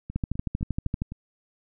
two click trains, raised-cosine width 5 ms, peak -14 / -23 dBFS, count 12 / 5, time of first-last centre 0.16-1.019 / 0.1-1.12 s, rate 12.8 / 3.92 Hz, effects none

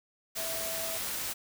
sine tone in noise, 656 Hz, E5, 9 cents flat, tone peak -39 dBFS, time 0.37-0.98 s, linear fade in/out 20 ms, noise white, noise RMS -35 dBFS, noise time 0.35-1.34 s, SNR -7 dB, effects none

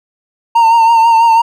triangle tone with vibrato, 915 Hz, A#5, 32 cents flat, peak -3 dBFS, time 0.55-1.42 s, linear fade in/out 10 ms, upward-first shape triangle, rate 6.1 Hz, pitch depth 46 cents each way, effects none

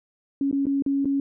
sine tone with dropouts, 277.2 Hz, C#4, in tune, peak -20 dBFS, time 0.41-1.2 s, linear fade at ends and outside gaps 2 ms, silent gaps 0.513-0.527 / 0.656-0.667 / 0.823-0.862 / 1.047-1.055 s, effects none

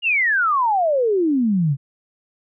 sine exponential sweep, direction down, 2902 to 131 Hz, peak -15 dBFS, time 0.02-1.77 s, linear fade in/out 50 ms, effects none

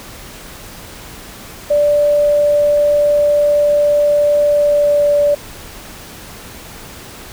sine tone with pitch glide, 586 to 581.6 Hz, D5 to D5, -4 to -17 cents, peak -9 dBFS, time 1.7-5.35 s, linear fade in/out 10 ms, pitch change -13 cents, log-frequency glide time 4.47-5.17 s, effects pink hiss -34 dBFS RMS until 7.32 s

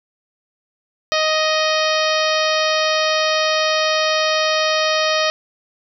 harmonic tone, 624 Hz, D#5, 5 cents sharp, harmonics 1 / 2 / 3 / 4 / 5 / 6 / 7 / 8 / 9, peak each -19 / -22 / -24 / -25 / -26 / -27 / -27 / -28 / -29 dBFS, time 1.12-5.3 s, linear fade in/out 0 ms, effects none

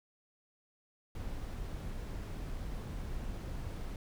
brown noise, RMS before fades -40 dBFS, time 1.15-3.96 s, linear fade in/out 2 ms, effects none

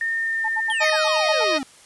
sine tone with pitch glide, 1823 to 1807.3 Hz, A#6 to A6, -39 to +46 cents, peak -21 dBFS, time 0.01-0.9 s, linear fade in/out 2 ms, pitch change -15 cents, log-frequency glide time 0.12-0.4 s
sine tone bursts, 874 Hz, A5, 12 cents flat, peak -24 dBFS, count 9, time 0.44-1.446 s, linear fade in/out 10 ms, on 46 ms, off 74 ms
square exponential sweep, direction down, 3317 to 255.5 Hz, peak -27 dBFS, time 0.7-1.63 s, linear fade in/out 0 ms
harmonic tone, 622.3 Hz, D#5, in tune, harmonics 1 / 2 / 3 / 4 / 5 / 6 / 7 / 8 / 9, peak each -21 / -26 / -27 / -27 / -33 / -30 / -30 / -34 / -34 dBFS, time 0.8-1.59 s, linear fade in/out 20 ms
effects white hiss -49 dBFS RMS until 1.85 s + resampled to 24000 Hz

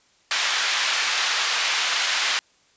white band-pass noise, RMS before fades -23 dBFS, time 0.31-2.39 s, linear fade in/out 0 ms, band 1100 to 4100 Hz, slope 12 dB/octave, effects white hiss -60 dBFS RMS until 2.76 s + resampled to 16000 Hz

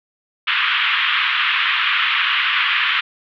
white band-pass noise, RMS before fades -18 dBFS, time 0.47-3.01 s, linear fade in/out 10 ms, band 1100 to 3300 Hz, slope 48 dB/octave, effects none

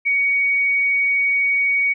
sine tone, 2244 Hz, C#7, 21 cents sharp, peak -15 dBFS, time 0.05-1.94 s, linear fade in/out 20 ms, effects none

